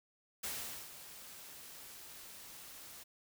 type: noise with ADSR envelope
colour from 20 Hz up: white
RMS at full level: -40 dBFS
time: 0.43-3.04 s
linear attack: 11 ms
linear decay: 450 ms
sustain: -12 dB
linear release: 15 ms
effects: none